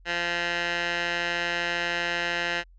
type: tone with band-pass filter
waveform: 15% pulse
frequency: 172.8 Hz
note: F3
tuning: 18 cents flat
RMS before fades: -28 dBFS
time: 0.05-2.64 s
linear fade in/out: 50 ms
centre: 2200 Hz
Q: 1.6
effects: added 43 Hz sine -50 dBFS peak until 2.78 s + resampled to 16000 Hz